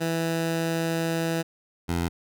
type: tone pair in turn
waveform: 15% pulse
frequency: 164.81 / 85.71 Hz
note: E3 / F2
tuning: 0 / -32 cents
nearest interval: major seventh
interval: 1132 cents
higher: first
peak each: -18 dBFS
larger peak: neither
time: 0-1.43 / 1.88-2.09 s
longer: first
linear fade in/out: 20 ms
effects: none